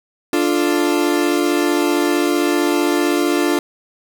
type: chord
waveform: 40% pulse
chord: D minor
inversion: none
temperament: equal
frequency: 293.7 / 349.2 / 440 Hz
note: D4 / F4 / A4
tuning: 0 / 0 / 0 cents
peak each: -17 / -17 / -23 dBFS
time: 0.33-3.59 s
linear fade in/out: 2 ms
effects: 8-bit